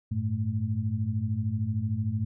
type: tone cluster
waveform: sine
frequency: 98.3 / 111.5 / 218.8 Hz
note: G2 / A2 / A3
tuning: +5 / +23 / -9 cents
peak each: -30 / -29 / -33 dBFS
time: 0.11-2.25 s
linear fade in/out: 10 ms
effects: none